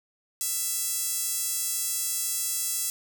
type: tone with high-pass filter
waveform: sawtooth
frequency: 666 Hz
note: E5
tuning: 18 cents sharp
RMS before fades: -29 dBFS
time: 0.41-2.9 s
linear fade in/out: 0 ms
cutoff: 8000 Hz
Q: 1.4
effects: none